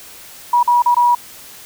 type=tone with dropouts; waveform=sine; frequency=965 Hz; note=B5; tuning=40 cents flat; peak=-9 dBFS; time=0.53-1.15 s; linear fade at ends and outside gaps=5 ms; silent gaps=0.63-0.675 / 0.822-0.859 / 0.946-0.966 s; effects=white hiss -38 dBFS RMS until 1.65 s